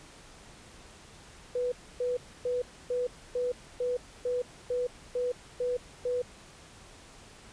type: tone bursts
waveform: sine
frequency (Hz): 493.9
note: B4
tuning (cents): 0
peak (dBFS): -27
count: 11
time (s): 1.55-6.22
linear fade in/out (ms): 5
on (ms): 170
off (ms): 280
effects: pink hiss -52 dBFS RMS until 7.52 s + resampled to 22050 Hz